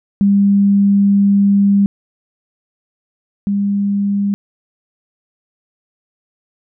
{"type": "tone pair in turn", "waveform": "sine", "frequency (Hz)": [200, 200.9], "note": ["G3", "G3"], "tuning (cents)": [35, 43], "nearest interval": "unison", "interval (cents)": 8, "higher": "second", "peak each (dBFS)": [-8, -13], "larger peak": "first", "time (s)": [[0.21, 1.86], [3.47, 4.34]], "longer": "first", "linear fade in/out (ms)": 0, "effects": []}